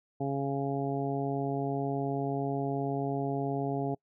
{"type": "harmonic tone", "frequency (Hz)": 138.59, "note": "C#3", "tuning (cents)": 0, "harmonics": [1, 2, 3, 4, 5, 6], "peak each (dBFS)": [-34, -34, -35, -44, -36, -42], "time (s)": [0.2, 3.95], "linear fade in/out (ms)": 10, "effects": ["noise-tail reverb RT60 0.1 s tail -26 dB re dry"]}